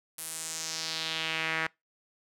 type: tone with band-pass filter sweep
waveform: sawtooth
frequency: 160.7 Hz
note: E3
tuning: 44 cents flat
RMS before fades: -34 dBFS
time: 0.18-1.67 s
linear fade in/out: 5 ms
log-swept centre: 11000 to 1800 Hz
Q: 2.3
effects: noise-tail reverb RT60 0.2 s tail -24 dB re dry